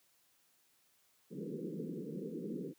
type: band-pass noise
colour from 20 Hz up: pink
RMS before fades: -42 dBFS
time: 1.3-2.74 s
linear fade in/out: 50 ms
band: 150 to 490 Hz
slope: 96 dB/octave
effects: white hiss -72 dBFS RMS until 2.78 s + high-pass 80 Hz 12 dB/octave